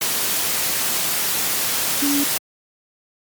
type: tone in noise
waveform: sine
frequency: 284.6 Hz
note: C#4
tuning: 46 cents sharp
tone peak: -18 dBFS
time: 2.02-2.24 s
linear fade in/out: 5 ms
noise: white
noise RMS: -21 dBFS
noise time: 0.01-2.38 s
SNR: 0 dB
effects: high-pass 100 Hz 12 dB/octave + MP3 96 kbps